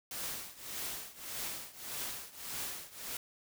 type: noise with tremolo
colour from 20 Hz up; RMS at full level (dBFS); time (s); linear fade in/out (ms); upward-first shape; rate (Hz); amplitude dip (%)
white; -38; 0.11-3.17; 2; triangle; 1.7; 90
effects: none